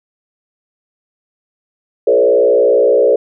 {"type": "tone with frequency modulation", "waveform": "sine", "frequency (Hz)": 493.9, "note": "B4", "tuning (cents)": 0, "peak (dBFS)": -7, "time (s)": [2.07, 3.16], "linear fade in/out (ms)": 5, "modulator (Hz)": 60.6, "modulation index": 1.5, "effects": []}